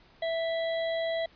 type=harmonic tone; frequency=659 Hz; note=E5; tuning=1 cent flat; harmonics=1 / 3 / 5 / 6; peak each=-28 / -38 / -42 / -44 dBFS; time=0.22-1.26 s; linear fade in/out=5 ms; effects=pink hiss -59 dBFS RMS until 1.35 s + resampled to 11025 Hz